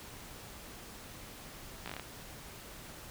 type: slowing click train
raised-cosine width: 0.3 ms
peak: -24 dBFS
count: 7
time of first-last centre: 1.86-1.997 s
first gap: 16 ms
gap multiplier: 1.14
effects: pink hiss -49 dBFS RMS until 3.1 s